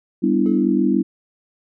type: chord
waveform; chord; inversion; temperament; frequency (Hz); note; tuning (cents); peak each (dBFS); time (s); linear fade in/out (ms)
sine; E minor seventh; first; equal with one note detuned; 196 / 246.9 / 293.7 / 333.8; G3 / B3 / D4 / E4; 0 / 0 / 0 / +22; -20; 0.22-1.03; 20
type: tone with exponential decay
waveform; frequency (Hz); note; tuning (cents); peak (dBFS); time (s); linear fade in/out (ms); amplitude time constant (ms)
triangle; 429.6; A4; -41; -26; 0.46-0.91; 0; 97
effects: none